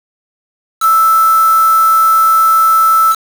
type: tone with quantisation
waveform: sine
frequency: 1318.5 Hz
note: E6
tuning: in tune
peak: -6 dBFS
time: 0.8-3.16 s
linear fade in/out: 50 ms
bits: 3
effects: none